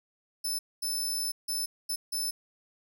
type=tone bursts at uneven times; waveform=20% pulse; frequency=5274 Hz; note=E8; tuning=in tune; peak=-24 dBFS; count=5; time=0.44-0.59 / 0.82-1.32 / 1.48-1.66 / 1.89-1.96 / 2.12-2.31 s; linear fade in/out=10 ms; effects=none